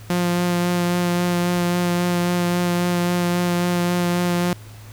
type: tone with vibrato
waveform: sawtooth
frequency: 175.8 Hz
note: F3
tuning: 12 cents sharp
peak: -14 dBFS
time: 0.1-4.53 s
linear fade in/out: 0 ms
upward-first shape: sine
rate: 3.7 Hz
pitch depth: 13 cents each way
effects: added 107 Hz sine -38 dBFS peak until 4.92 s + pink hiss -46 dBFS RMS until 4.92 s